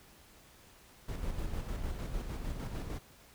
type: noise with tremolo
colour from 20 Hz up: brown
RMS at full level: -36 dBFS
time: 1.08-2.99 s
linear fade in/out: 10 ms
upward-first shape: square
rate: 6.6 Hz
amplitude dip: 40%
effects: pink hiss -59 dBFS RMS until 3.34 s